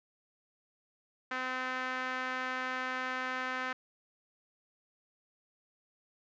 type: tone with band-pass filter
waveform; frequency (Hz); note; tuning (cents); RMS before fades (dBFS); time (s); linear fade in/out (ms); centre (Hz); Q
sawtooth; 256.7; C4; -33; -36; 1.31-3.73; 5; 1600; 2
effects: resampled to 16000 Hz